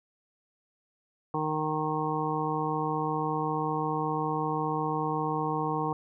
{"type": "harmonic tone", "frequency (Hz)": 154.7, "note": "D#3", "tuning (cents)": -10, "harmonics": [1, 2, 3, 5, 6, 7], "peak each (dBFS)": [-34, -34, -34, -34, -34, -34], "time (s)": [1.34, 5.93], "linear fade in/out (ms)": 2, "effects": []}